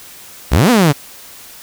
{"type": "exponential two-way sweep", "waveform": "sawtooth", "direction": "up then down", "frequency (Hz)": [54.8, 260, 134.6], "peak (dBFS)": -4, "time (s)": [0.51, 0.93], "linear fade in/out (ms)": 20, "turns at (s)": 0.7, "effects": ["white hiss -37 dBFS RMS until 1.62 s"]}